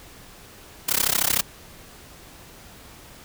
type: noise with amplitude modulation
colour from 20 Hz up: white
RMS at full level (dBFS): -18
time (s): 0.88-1.42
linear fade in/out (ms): 10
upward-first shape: sine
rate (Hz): 33.3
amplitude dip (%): 100
effects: pink hiss -46 dBFS RMS until 3.24 s